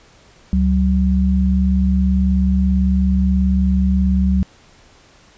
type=tone pair together; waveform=sine; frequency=70.7 / 189.08 Hz; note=C#2 / F#3; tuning=+35 / +38 cents; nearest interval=octave + perfect fourth; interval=1703 cents; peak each=-15 dBFS; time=0.53-4.43 s; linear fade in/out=0 ms; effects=pink hiss -49 dBFS RMS until 5.37 s + resampled to 16000 Hz